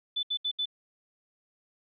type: tone bursts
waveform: sine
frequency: 3500 Hz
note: A7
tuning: 10 cents flat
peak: -27 dBFS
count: 4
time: 0.16-0.657 s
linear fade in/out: 10 ms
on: 71 ms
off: 71 ms
effects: none